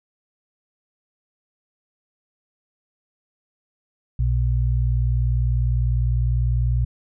sine tone pair together, 60.2 / 120.26 Hz, B1 / B2, -44 / -46 cents, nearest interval octave, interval 1198 cents, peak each -19 / -21 dBFS, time 4.19-6.85 s, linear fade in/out 5 ms, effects none

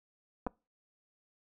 clicks, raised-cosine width 1 ms, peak -21 dBFS, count 2, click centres 0.466 / 0.47 s, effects noise-tail reverb RT60 0.3 s tail -25 dB re dry

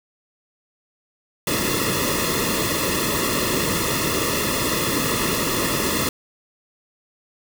pink noise with comb filter, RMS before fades -22 dBFS, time 1.47-6.09 s, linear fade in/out 2 ms, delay 1.3 ms, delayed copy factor -1, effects none

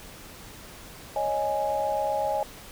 sine chord, C# suspended second, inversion none, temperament equal, 554.4 / 622.3 / 830.6 Hz, C#5 / D#5 / G#5, 0 / 0 / 0 cents, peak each -30 / -29 / -27 dBFS, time 1.16-2.43 s, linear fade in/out 2 ms, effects pink hiss -45 dBFS RMS until 2.71 s

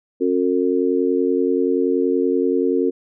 harmonic tone, 90.5 Hz, F#2, 38 cents flat, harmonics 3 / 4 / 5, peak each -20 / -20 / -20 dBFS, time 0.2-2.91 s, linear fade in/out 20 ms, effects none

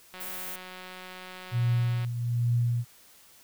click train, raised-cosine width 0.3 ms, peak -27 dBFS, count 352, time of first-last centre 0.14-2.048 s, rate 184 Hz
violet noise, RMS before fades -38 dBFS, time 0.2-0.56 s, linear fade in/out 5 ms
sine tone with tremolo, 119.4 Hz, A#2, 42 cents sharp, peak -21 dBFS, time 1.51-2.85 s, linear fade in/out 50 ms, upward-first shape triangle, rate 1.2 Hz, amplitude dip 65%
effects white hiss -56 dBFS RMS until 3.43 s

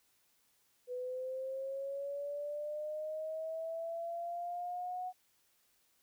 sine linear sweep, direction up, 493.9 to 737 Hz, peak -37 dBFS, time 0.87-5.13 s, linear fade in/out 50 ms, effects white hiss -73 dBFS RMS until 6.02 s

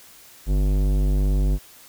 sine tone with tanh clipping, 49 Hz, G1, in tune, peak -19 dBFS, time 0.46-1.59 s, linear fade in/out 50 ms, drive 17 dB, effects white hiss -48 dBFS RMS until 1.88 s

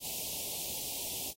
white band-stop noise, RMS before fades -38 dBFS, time 0-1.34 s, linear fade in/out 50 ms, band 880 to 2500 Hz, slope 48 dB/octave, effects AAC 48 kbps

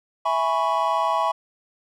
triangle chord, C# minor seventh, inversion first, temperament equal, 659.3 / 830.6 / 987.8 / 1108.7 Hz, E5 / G#5 / B5 / C#6, 0 / 0 / 0 / 0 cents, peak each -24 / -24 / -22 / -23 dBFS, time 0.25-1.32 s, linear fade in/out 10 ms, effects none

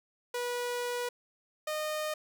sawtooth tone pair in turn, 487 / 613.6 Hz, B4 / D#5, -24 / -24 cents, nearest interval major third, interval 400 cents, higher second, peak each -28 dBFS, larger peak neither, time 0.34-1.09 / 1.67-2.14 s, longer first, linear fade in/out 5 ms, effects none

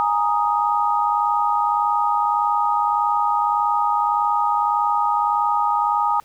sine chord, Ab suspended second, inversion none, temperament equal, 830.6 / 932.3 / 1244.5 Hz, Ab5 / Bb5 / Eb6, 0 / 0 / 0 cents, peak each -21 dBFS, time 0-6.2 s, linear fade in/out 0 ms, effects pink hiss -54 dBFS RMS until 6.24 s

